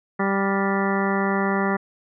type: harmonic tone with a mistuned harmonic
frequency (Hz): 196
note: G3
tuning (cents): 0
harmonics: 1 / 2 / 3 / 4 / 5 / 6 / 7 / 9 / 10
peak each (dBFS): -23 / -26 / -31 / -29 / -31 / -30 / -31 / -31 / -33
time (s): 0.19-1.77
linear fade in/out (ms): 10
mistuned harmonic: 7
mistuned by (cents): +36
effects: none